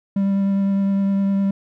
triangle tone with vibrato, 196.8 Hz, G3, 7 cents sharp, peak -14 dBFS, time 0.16-1.51 s, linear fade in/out 5 ms, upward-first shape triangle, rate 9.8 Hz, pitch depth 13 cents each way, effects none

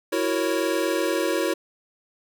square chord, F# dominant seventh, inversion third, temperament equal, 329.6 / 370 / 466.2 / 554.4 Hz, E4 / F#4 / A#4 / C#5, 0 / 0 / 0 / 0 cents, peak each -27 / -28 / -30 / -28 dBFS, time 0.12-1.54 s, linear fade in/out 10 ms, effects none

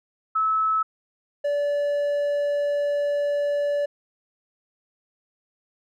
sine / triangle tone pair in turn, 1300 / 577.8 Hz, E6 / D5, -24 / -28 cents, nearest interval octave + major second, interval 1404 cents, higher first, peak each -19 dBFS, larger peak neither, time 0.35-0.83 / 1.44-3.86 s, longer second, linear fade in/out 10 ms, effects none

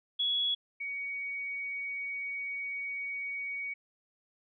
sine tone pair in turn, 3365 / 2246 Hz, G#7 / C#7, +22 / +22 cents, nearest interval perfect fifth, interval 700 cents, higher first, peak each -27 / -34 dBFS, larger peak first, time 0.19-0.55 / 0.8-3.74 s, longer second, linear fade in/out 10 ms, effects none

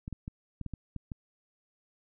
clicks, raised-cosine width 5 ms, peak -25 dBFS, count 8, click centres 0.079 / 0.127 / 0.279 / 0.613 / 0.663 / 0.737 / 0.963 / 1.118 s, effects none

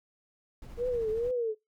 brown noise with tremolo, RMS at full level -43 dBFS, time 0.62-1.31 s, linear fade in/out 2 ms, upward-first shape sine, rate 13 Hz, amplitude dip 35%
sine tone with vibrato, 466.2 Hz, A#4, in tune, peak -27 dBFS, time 0.77-1.55 s, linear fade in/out 50 ms, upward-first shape triangle, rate 2.3 Hz, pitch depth 150 cents each way
effects noise-tail reverb RT60 0.2 s tail -24 dB re dry

